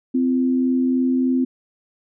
sine tone pair together, 257.6 / 340.9 Hz, C4 / F4, -27 / -42 cents, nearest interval perfect fourth, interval 485 cents, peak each -16 / -26 dBFS, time 0.14-1.45 s, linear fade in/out 10 ms, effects none

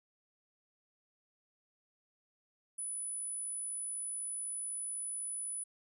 sine tone, 9956 Hz, D#9, in tune, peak -37 dBFS, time 2.78-5.64 s, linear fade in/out 10 ms, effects none

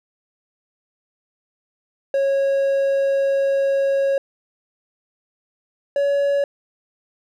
triangle tone pair in turn, 549 / 564.1 Hz, C#5 / C#5, -17 / +30 cents, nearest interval unison, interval 47 cents, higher second, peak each -14 dBFS, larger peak neither, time 2.14-4.18 / 5.96-6.44 s, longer first, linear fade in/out 2 ms, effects none

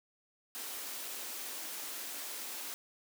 white high-pass noise, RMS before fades -42 dBFS, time 0.55-2.74 s, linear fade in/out 0 ms, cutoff 230 Hz, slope 48 dB/octave, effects none

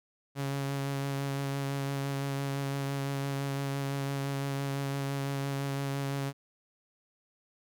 sawtooth tone with vibrato, 138.59 Hz, C#3, in tune, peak -27 dBFS, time 0.35-6.33 s, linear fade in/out 50 ms, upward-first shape sine, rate 5.9 Hz, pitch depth 14 cents each way, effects none

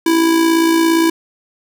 square tone with amplitude modulation, 329.6 Hz, E4, in tune, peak -9 dBFS, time 0.06-1.1 s, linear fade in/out 5 ms, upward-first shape sine, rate 57.4 Hz, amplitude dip 45%, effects none

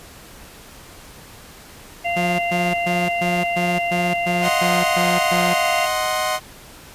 harmonic tone, 692 Hz, F5, 16 cents flat, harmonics 1 / 3 / 4, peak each -21 / -26 / -27 dBFS, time 2.04-5.87 s, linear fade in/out 20 ms
sawtooth tone bursts, 177.2 Hz, F3, 25 cents sharp, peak -17 dBFS, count 10, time 2.16-5.54 s, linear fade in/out 10 ms, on 230 ms, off 120 ms
sawtooth chord, C diminished, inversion first, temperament equal with one note detuned, 622.3 / 740 / 1049.5 Hz, Eb5 / Gb5 / C6, 0 / 0 / +5 cents, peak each -20 dBFS, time 4.41-6.4 s, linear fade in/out 50 ms
effects pink hiss -42 dBFS RMS until 6.94 s + resampled to 32000 Hz

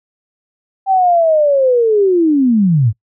sine linear sweep, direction down, 784 to 97.9 Hz, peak -8 dBFS, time 0.86-2.93 s, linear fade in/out 50 ms, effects noise-tail reverb RT60 0.1 s tail -22 dB re dry

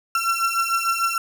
35% pulse beating tone pair, 1352 / 1358.7 Hz, E6 / F6, +43 / -48 cents, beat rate 6.7 Hz, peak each -21 dBFS, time 0.15-1.18 s, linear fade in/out 2 ms, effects none

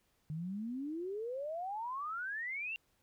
sine exponential sweep, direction up, 148.9 to 2794 Hz, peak -37 dBFS, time 0.3-2.76 s, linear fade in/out 0 ms, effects pink hiss -75 dBFS RMS until 3.02 s

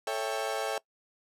35% pulse chord, A dominant seventh, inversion none, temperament equal with one note detuned, 440 / 554.4 / 659.3 / 793.6 Hz, A4 / C#5 / E5 / G5, 0 / 0 / 0 / +21 cents, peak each -34 dBFS, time 0.07-0.78 s, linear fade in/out 2 ms, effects noise-tail reverb RT60 0.1 s tail -22 dB re dry + low-pass 12000 Hz 12 dB/octave

